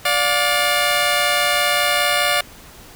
10% pulse tone pair together, 583 / 712.5 Hz, D5 / F5, -13 / +34 cents, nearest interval minor third, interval 347 cents, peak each -10 dBFS, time 0.05-2.41 s, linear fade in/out 5 ms, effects pink hiss -42 dBFS RMS until 2.95 s

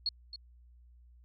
sine tone with echo, 4325 Hz, C#8, 43 cents flat, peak -28 dBFS, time 0.06-0.09 s, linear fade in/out 2 ms, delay 270 ms, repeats 1, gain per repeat -12 dB, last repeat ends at 0.36 s, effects added 60 Hz sine -55 dBFS peak until 1.24 s + MP3 96 kbps

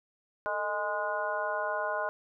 harmonic tone with a mistuned harmonic, 207.2 Hz, G#3, 4 cents flat, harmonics 2 / 3 / 4 / 5 / 6 / 7, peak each -42 / -33 / -38 / -35 / -44 / -35 dBFS, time 0.46-2.09 s, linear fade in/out 0 ms, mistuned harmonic 2, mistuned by +120 cents, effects none

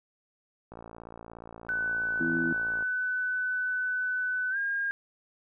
click train, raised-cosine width 1 ms, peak -30 dBFS, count 121, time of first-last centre 0.72-2.825 s, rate 57 Hz
sine tone with pitch glide, 1501 to 1618.1 Hz, F#6 to G#6, +24 to -46 cents, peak -27 dBFS, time 1.69-4.91 s, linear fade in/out 0 ms, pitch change +130 cents, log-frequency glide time 4.5-4.57 s
harmonic tone, 83.1 Hz, E2, 15 cents sharp, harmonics 2 / 3 / 4, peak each -36 / -31 / -31 dBFS, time 2.2-2.53 s, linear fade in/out 5 ms
effects none

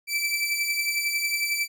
sawtooth beating tone pair, 2322 / 2333 Hz, D7 / D7, -20 / -12 cents, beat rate 11 Hz, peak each -22 / -27 dBFS, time 0.07-1.68 s, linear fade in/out 50 ms, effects none

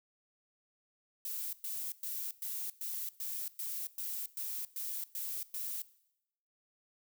violet noise bursts, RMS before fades -39 dBFS, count 12, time 1.25-5.82 s, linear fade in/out 2 ms, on 280 ms, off 110 ms, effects noise-tail reverb RT60 0.8 s tail -19 dB re dry

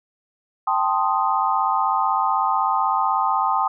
sine chord, A half-diminished seventh, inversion third, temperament equal, 784 / 880 / 1046.5 / 1244.5 Hz, G5 / A5 / C6 / Eb6, 0 / 0 / 0 / 0 cents, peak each -23 dBFS, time 0.67-3.68 s, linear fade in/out 5 ms, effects none

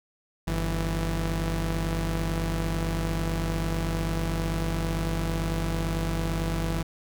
sawtooth tone pair together, 49 / 164.81 Hz, G1 / E3, 0 / 0 cents, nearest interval octave + major sixth, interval 2100 cents, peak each -24 / -25 dBFS, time 0.47-6.83 s, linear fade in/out 10 ms, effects none

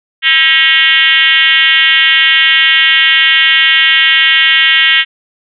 sine tone with frequency modulation, 2489 Hz, D#7, in tune, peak -5 dBFS, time 0.22-5.05 s, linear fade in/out 50 ms, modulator 293 Hz, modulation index 2.9, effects none

